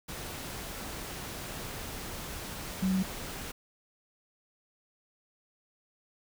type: tone in noise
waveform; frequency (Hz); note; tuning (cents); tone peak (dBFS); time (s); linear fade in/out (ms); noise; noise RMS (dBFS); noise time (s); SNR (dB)
sine; 188.5; F#3; +32; -25; 2.82-3.03; 10; pink; -40; 0.08-3.52; +12
effects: none